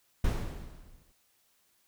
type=noise with exponential decay; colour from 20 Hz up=brown; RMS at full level=-25 dBFS; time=0.24-1.12 s; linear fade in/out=5 ms; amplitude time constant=190 ms; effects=white hiss -70 dBFS RMS until 1.87 s